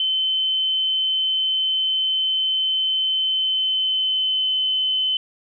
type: tone with pitch glide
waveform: sine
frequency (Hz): 3066 to 3048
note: G7 to G7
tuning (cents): -39 to -49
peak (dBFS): -18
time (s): 0-5.17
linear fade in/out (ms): 2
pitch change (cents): -10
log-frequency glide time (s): 3.23-4.51
effects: none